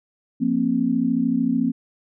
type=chord; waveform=sine; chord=F suspended fourth; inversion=none; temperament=equal with one note detuned; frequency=174.61 / 233.1 / 266.7 Hz; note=F3 / Bb3 / C4; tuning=0 / 0 / +33 cents; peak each=-27 / -21 / -21 dBFS; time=0.4-1.72 s; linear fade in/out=20 ms; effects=none